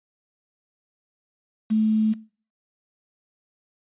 sine tone with quantisation, 217.3 Hz, A3, 21 cents flat, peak -17 dBFS, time 1.7-2.14 s, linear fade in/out 20 ms, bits 7, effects noise-tail reverb RT60 0.4 s tail -20 dB re dry + resampled to 8000 Hz

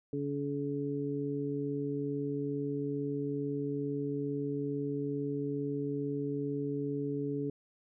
harmonic tone, 142.3 Hz, C#3, 46 cents sharp, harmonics 1 / 2 / 3, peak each -38 / -35 / -36 dBFS, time 0.13-7.5 s, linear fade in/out 2 ms, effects none

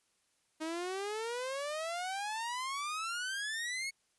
sawtooth exponential sweep, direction up, 310.7 to 2217 Hz, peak -32 dBFS, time 0.6-3.91 s, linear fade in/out 20 ms, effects white hiss -75 dBFS RMS until 4.18 s + resampled to 24000 Hz

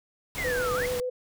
pink noise, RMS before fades -35 dBFS, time 0.35-1 s, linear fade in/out 0 ms
sine exponential two-way sweep, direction down then up, 2167 to 1172 to 2167 Hz, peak -29 dBFS, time 0.38-0.86 s, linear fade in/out 2 ms, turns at 0.74 s
sine tone with vibrato, 497 Hz, B4, 11 cents sharp, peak -27 dBFS, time 0.44-1.1 s, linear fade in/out 10 ms, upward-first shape square, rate 6.9 Hz, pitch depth 19 cents each way
effects none

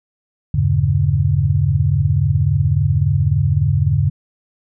sine chord, E diminished seventh, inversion none, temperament just, 82.41 / 98.89 / 118.67 / 142.4 Hz, E2 / G2 / Bb2 / Db3, 0 / +16 / +31 / +47 cents, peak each -20 / -17 / -22 / -16 dBFS, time 0.54-4.1 s, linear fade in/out 5 ms, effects none

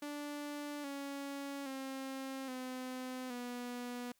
sawtooth tone with pitch steps, 292.1 / 279.4 / 267.2 / 255.6 / 244.5 Hz, D4 / C#4 / C4 / C4 / B3, -9 / +14 / +36 / -40 / -17 cents, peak -37 dBFS, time 0.02-4.12 s, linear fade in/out 5 ms, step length 820 ms, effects white hiss -75 dBFS RMS until 4.19 s

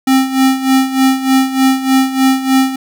square tone with tremolo, 264.5 Hz, C4, 19 cents sharp, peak -7 dBFS, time 0.07-2.76 s, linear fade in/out 5 ms, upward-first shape sine, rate 3.3 Hz, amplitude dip 75%, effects none

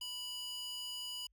square tone with high-pass filter, 983 Hz, B5, 8 cents flat, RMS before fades -43 dBFS, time 0.01-1.27 s, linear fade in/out 5 ms, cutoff 3500 Hz, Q 3.5, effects added 50 Hz sine -70 dBFS peak until 1.32 s

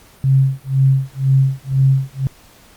sine tone with tremolo, 134.5 Hz, C3, 48 cents sharp, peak -8 dBFS, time 0.24-2.27 s, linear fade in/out 0 ms, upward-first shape sine, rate 2 Hz, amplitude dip 100%, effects pink hiss -47 dBFS RMS until 2.76 s + Opus 48 kbps

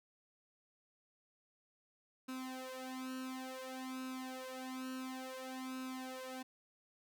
sawtooth tone with flanger, 259.1 Hz, C4, 17 cents flat, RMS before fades -45 dBFS, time 2.28-6.43 s, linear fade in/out 10 ms, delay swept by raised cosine 0.76 to 3.16 ms, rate 0.57 Hz, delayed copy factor +1, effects none

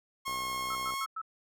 sawtooth tone with pitch glide, 1081 to 1089.1 Hz, C#6 to C#6, -44 to -31 cents, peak -29 dBFS, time 0.25-1.06 s, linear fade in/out 20 ms, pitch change +13 cents, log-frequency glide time 0.88-0.95 s
click train, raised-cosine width 1 ms, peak -32 dBFS, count 43, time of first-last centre 0.28-0.938 s, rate 63.8 Hz
sine tone bursts, 1310 Hz, E6, 11 cents flat, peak -34 dBFS, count 4, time 0.7-1.216 s, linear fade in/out 5 ms, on 54 ms, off 100 ms
effects none

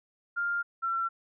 sine tone pair in turn, 1400 / 1353.9 Hz, F6 / E6, +4 / +46 cents, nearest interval minor second, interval 58 cents, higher first, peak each -27 / -27 dBFS, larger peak neither, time 0.36-0.63 / 0.82-1.09 s, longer neither, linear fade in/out 20 ms, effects none

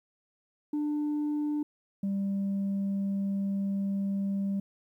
sine tone pair in turn, 297.1 / 197.15 Hz, D4 / G3, +20 / +10 cents, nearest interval perfect fifth, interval 710 cents, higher first, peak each -25 dBFS, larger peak neither, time 0.73-1.63 / 2.03-4.6 s, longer second, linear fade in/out 5 ms, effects tanh soft clip ceiling -26 dBFS + 11-bit

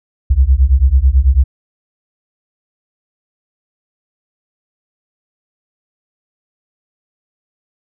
sine beating tone pair, 61.74 / 70.84 Hz, B1 / C#2, 0 / +38 cents, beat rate 9.1 Hz, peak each -10 dBFS, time 0.3-1.44 s, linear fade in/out 10 ms, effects none

